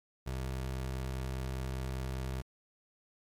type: tone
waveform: 25% pulse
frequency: 65 Hz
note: C2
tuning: 11 cents flat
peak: -31 dBFS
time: 0.26-2.42 s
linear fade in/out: 10 ms
effects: MP3 96 kbps